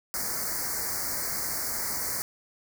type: band-stop noise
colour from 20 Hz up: white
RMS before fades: -31 dBFS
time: 0.14-2.22 s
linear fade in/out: 0 ms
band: 2200 to 4400 Hz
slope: 96 dB/octave
effects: none